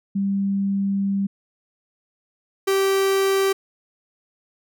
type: tone pair in turn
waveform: sine / 45% pulse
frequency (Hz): 197.3 / 388.8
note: G3 / G4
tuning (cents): +11 / -14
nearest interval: octave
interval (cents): 1175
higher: second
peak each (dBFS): -19 / -17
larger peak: second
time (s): 0.15-1.27 / 2.67-3.53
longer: first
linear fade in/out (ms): 10
effects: none